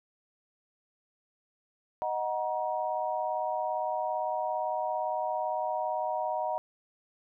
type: chord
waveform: sine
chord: D# minor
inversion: none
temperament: equal with one note detuned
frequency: 622.3 / 740 / 947.5 Hz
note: D#5 / F#5 / A#5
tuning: 0 / 0 / +28 cents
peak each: -33 dBFS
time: 2.02-6.58 s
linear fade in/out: 0 ms
effects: none